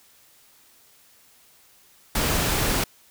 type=noise; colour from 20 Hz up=pink; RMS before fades=-23 dBFS; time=2.15-2.84 s; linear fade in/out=5 ms; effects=white hiss -56 dBFS RMS until 3.1 s